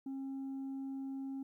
sine tone, 269.8 Hz, C#4, 47 cents flat, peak -36 dBFS, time 0.06-1.43 s, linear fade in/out 5 ms, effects tanh soft clip ceiling -38 dBFS + 13-bit

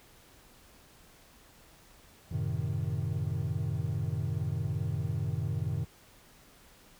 triangle chord, F# diminished seventh, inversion none, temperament equal, 92.5 / 110 / 130.81 / 155.56 Hz, F#2 / A2 / C3 / Eb3, 0 / 0 / 0 / 0 cents, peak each -33 dBFS, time 2.31-5.85 s, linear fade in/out 10 ms, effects tanh soft clip ceiling -18 dBFS + pink hiss -58 dBFS RMS until 6.99 s

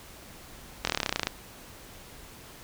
slowing click train, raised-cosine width 0.2 ms, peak -8 dBFS, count 15, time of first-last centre 0.85-1.271 s, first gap 23 ms, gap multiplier 1.04, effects pink hiss -48 dBFS RMS until 2.63 s

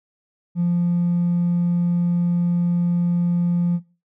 sine tone with hard clipping, 174 Hz, F3, 6 cents flat, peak -17 dBFS, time 0.55-3.8 s, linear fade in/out 50 ms, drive 1 dB, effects noise-tail reverb RT60 0.3 s tail -18 dB re dry

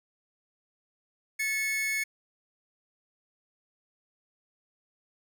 45% pulse tone pair together, 1737.1 / 2195 Hz, A6 / C#7, -23 / -18 cents, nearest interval major third, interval 405 cents, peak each -36 / -28 dBFS, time 1.39-2.04 s, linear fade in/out 10 ms, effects none

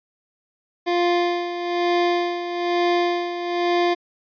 25% pulse tone with tremolo, 349.5 Hz, F4, 1 cent sharp, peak -13 dBFS, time 0.86-3.95 s, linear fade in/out 20 ms, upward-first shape sine, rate 1.1 Hz, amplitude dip 65%, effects resampled to 11025 Hz

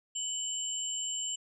sine tone pair together, 2980 / 7404 Hz, F#7 / A#8, +12 / -13 cents, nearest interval octave + major third, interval 1575 cents, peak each -37 / -34 dBFS, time 0.15-1.36 s, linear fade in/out 10 ms, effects none

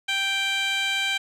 15% pulse tone with band-pass filter, 784 Hz, G5, in tune, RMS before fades -25 dBFS, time 0.08-1.18 s, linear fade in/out 10 ms, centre 3200 Hz, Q 1.2, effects none

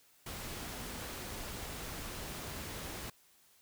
pink noise, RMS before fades -43 dBFS, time 0.26-3.1 s, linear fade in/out 5 ms, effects white hiss -66 dBFS RMS until 3.61 s

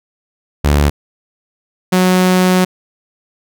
sawtooth tone pair in turn, 72.7 / 183.72 Hz, D2 / F#3, -17 / -12 cents, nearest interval octave + major third, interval 1605 cents, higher second, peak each -5 dBFS, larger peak neither, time 0.64-0.9 / 1.92-2.65 s, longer second, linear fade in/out 10 ms, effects none

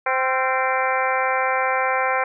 harmonic tone with a mistuned harmonic, 260.2 Hz, C4, 9 cents flat, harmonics 2 / 3 / 4 / 5 / 6 / 7 / 8 / 9, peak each -25 / -24 / -25 / -27 / -28 / -30 / -29 / -29 dBFS, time 0.06-2.24 s, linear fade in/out 5 ms, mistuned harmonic 5, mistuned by +59 cents, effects none

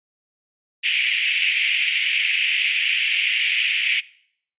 pink band-pass noise, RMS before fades -21 dBFS, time 0.83-4.01 s, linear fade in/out 20 ms, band 2200 to 3000 Hz, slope 48 dB/octave, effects noise-tail reverb RT60 0.6 s tail -20 dB re dry + resampled to 8000 Hz

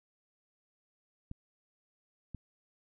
clicks, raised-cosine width 5 ms, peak -29 dBFS, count 2, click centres 1.314 / 2.347 s, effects none

